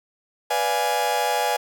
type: chord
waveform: 40% pulse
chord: B diminished seventh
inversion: none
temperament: equal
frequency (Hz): 493.9 / 587.3 / 698.5 / 830.6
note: B4 / D5 / F5 / Ab5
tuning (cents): 0 / 0 / 0 / 0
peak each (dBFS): -27 / -28 / -27 / -22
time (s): 0.5-1.57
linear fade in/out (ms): 10
effects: none